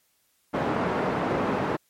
pink band-pass noise, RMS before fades -26 dBFS, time 0.53-1.77 s, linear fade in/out 20 ms, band 190 to 1200 Hz, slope 12 dB/octave, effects white hiss -68 dBFS RMS until 1.89 s + MP3 64 kbps

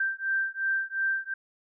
sine beating tone pair, 1568 / 1570.8 Hz, G6 / G6, 0 / +3 cents, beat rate 2.8 Hz, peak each -29 dBFS, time 0-1.34 s, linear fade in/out 5 ms, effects none

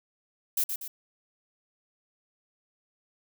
violet noise with echo, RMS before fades -26 dBFS, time 0.57-0.64 s, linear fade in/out 5 ms, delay 120 ms, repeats 2, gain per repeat -6 dB, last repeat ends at 0.88 s, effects none

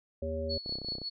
harmonic tone, 79.7 Hz, D#2, 42 cents sharp, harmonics 1 / 3 / 5 / 7, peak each -36 / -41 / -40 / -35 dBFS, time 0.22-0.58 s, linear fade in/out 5 ms
sine tone with tremolo, 4395 Hz, C#8, 16 cents flat, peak -32 dBFS, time 0.49-1.1 s, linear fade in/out 20 ms, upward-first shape sine, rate 5.4 Hz, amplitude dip 75%
clicks, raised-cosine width 2 ms, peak -29 dBFS, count 12, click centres 0.661 / 0.694 / 0.724 / 0.755 / 0.786 / 0.817 / 0.847 / 0.886 / 0.921 / 0.953 / 0.984 / 1.017 s
effects none

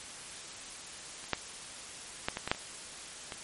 clicks, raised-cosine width 0.3 ms, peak -30 / -11 / -13 / -18 / -17 / -9 / -28 / -22 dBFS, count 8, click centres 1.241 / 1.333 / 2.285 / 2.371 / 2.476 / 2.515 / 2.548 / 3.322 s, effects white hiss -45 dBFS RMS until 3.43 s + MP3 48 kbps

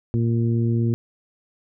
harmonic tone, 116.1 Hz, A#2, 7 cents flat, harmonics 1 / 2 / 3 / 4, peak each -19 / -24 / -28 / -39 dBFS, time 0.14-0.94 s, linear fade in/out 0 ms, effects none

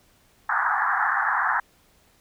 white band-pass noise, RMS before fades -23 dBFS, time 0.49-1.6 s, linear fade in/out 5 ms, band 750 to 1800 Hz, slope 96 dB/octave, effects pink hiss -60 dBFS RMS until 2.2 s

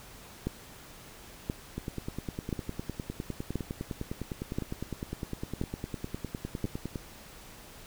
two click trains, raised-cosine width 3 ms, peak -17 / -21 dBFS, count 7 / 52, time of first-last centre 0.47-6.643 / 1.78-6.958 s, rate 0.972 / 9.85 Hz, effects pink hiss -50 dBFS RMS until 7.86 s

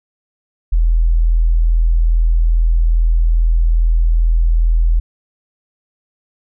sine tone, 41.2 Hz, E1, in tune, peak -9 dBFS, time 0.72-5 s, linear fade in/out 10 ms, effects none

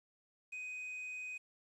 triangle tone, 2503 Hz, D#7, 10 cents sharp, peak -40 dBFS, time 0.52-1.38 s, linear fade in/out 10 ms, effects resampled to 24000 Hz + 11-bit

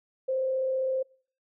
sine tone with frequency modulation, 524 Hz, C5, 2 cents sharp, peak -25 dBFS, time 0.28-1.03 s, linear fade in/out 10 ms, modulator 35.3 Hz, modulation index 0.22, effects noise-tail reverb RT60 0.5 s tail -26 dB re dry

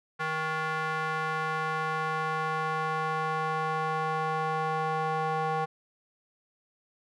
square tone with band-pass filter sweep, 157.7 Hz, D#3, 24 cents sharp, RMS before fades -30 dBFS, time 0.19-5.66 s, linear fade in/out 20 ms, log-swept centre 1400 to 890 Hz, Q 2, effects none

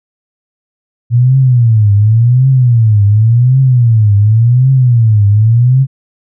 sine tone with vibrato, 116.3 Hz, A#2, 4 cents flat, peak -4 dBFS, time 1.1-5.87 s, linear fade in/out 50 ms, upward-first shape triangle, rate 0.9 Hz, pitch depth 260 cents each way, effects none

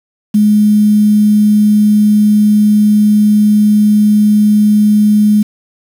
sine tone with quantisation, 210 Hz, G#3, 19 cents sharp, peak -5 dBFS, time 0.34-5.43 s, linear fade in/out 10 ms, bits 5, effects none

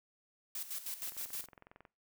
blue noise with tremolo, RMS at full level -40 dBFS, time 0.55-1.46 s, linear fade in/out 2 ms, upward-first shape square, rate 6.4 Hz, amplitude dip 70%
click train, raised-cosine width 0.5 ms, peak -39 dBFS, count 19, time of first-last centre 1.03-1.852 s, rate 21.9 Hz
effects noise-tail reverb RT60 0.3 s tail -23 dB re dry

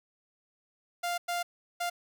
sawtooth tone bursts at uneven times, 698.5 Hz, F5, in tune, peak -26 dBFS, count 3, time 1.03-1.18 / 1.28-1.43 / 1.8-1.9 s, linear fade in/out 10 ms, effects none

